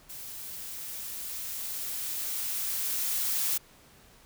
blue noise with level ramp, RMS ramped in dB -42 to -28 dBFS, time 0.09-3.58 s, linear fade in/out 10 ms, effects pink hiss -57 dBFS RMS until 4.25 s

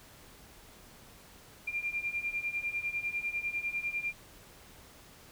sine beating tone pair, 2384 / 2394 Hz, D7 / D7, +25 / +33 cents, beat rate 10 Hz, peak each -37 / -34 dBFS, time 1.67-4.13 s, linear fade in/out 10 ms, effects pink hiss -55 dBFS RMS until 5.31 s

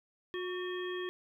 harmonic tone with a mistuned harmonic, 361.7 Hz, F#4, 39 cents flat, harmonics 1 / 3 / 5 / 7 / 9, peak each -36 / -46 / -43 / -53 / -46 dBFS, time 0.34-1.09 s, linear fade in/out 0 ms, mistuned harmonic 3, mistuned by +60 cents, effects 12-bit

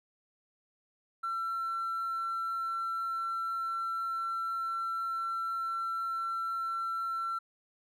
triangle tone with hard clipping, 1349 Hz, E6, 40 cents sharp, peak -31 dBFS, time 1.23-7.39 s, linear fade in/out 10 ms, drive 2 dB, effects none

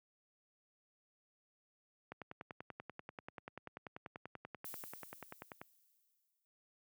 click train, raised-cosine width 0.5 ms, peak -31 dBFS, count 37, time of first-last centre 2.12-5.615 s, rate 10.3 Hz
violet noise with exponential decay, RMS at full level -47 dBFS, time 4.65-6.45 s, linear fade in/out 0 ms, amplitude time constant 390 ms
effects high-pass 100 Hz 12 dB/octave

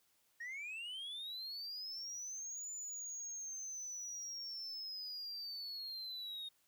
sine linear two-way sweep, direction up then down, 1832 to 7040 to 3700 Hz, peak -40 dBFS, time 0.4-6.49 s, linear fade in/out 10 ms, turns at 2.71 s, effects tanh soft clip ceiling -42 dBFS + white hiss -75 dBFS RMS until 6.67 s

